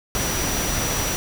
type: tone in noise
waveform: sine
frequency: 5850 Hz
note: F#8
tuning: 21 cents flat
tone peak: -29 dBFS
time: 0.15-1.16 s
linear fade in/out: 0 ms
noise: pink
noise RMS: -24 dBFS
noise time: 0.15-1.16 s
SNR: -8 dB
effects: none